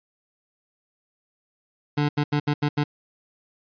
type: tone bursts at uneven times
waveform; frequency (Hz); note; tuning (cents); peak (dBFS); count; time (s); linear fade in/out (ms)
25% pulse; 146.83; D3; 0; -16; 6; 1.97-2.09 / 2.17-2.24 / 2.32-2.4 / 2.47-2.54 / 2.62-2.69 / 2.77-2.84; 10
effects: resampled to 11025 Hz